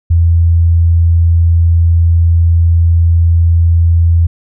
sine tone, 84 Hz, E2, 33 cents sharp, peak -5 dBFS, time 0.1-4.27 s, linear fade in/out 10 ms, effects none

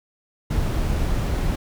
brown noise, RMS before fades -22 dBFS, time 0.5-1.56 s, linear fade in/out 10 ms, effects none

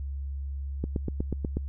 click train, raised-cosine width 3 ms, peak -16 dBFS, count 7, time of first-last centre 0.84-1.57 s, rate 8.22 Hz, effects added 69 Hz sine -31 dBFS peak until 1.68 s

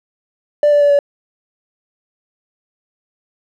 triangle tone with pitch steps, 589 / 582.9 / 576.9 / 570.9 Hz, D5 / D5 / D5 / D5, +5 / -13 / -31 / -49 cents, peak -5 dBFS, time 0.63-0.99 s, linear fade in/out 2 ms, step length 90 ms, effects tanh soft clip ceiling -4 dBFS

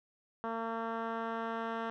10% pulse tone with low-pass filter sweep, 227.3 Hz, A#3, 43 cents flat, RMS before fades -37 dBFS, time 0.44-1.9 s, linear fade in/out 0 ms, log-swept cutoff 1300 to 2000 Hz, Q 1.3, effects none

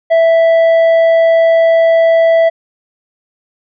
sine tone with tanh clipping, 659.3 Hz, E5, in tune, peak -7 dBFS, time 0.1-2.5 s, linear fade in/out 20 ms, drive 6 dB, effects none

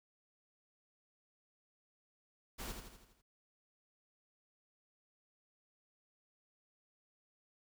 pink noise with echo, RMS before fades -44 dBFS, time 2.58-2.73 s, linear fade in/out 20 ms, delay 82 ms, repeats 6, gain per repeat -5 dB, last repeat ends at 3.222 s, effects none

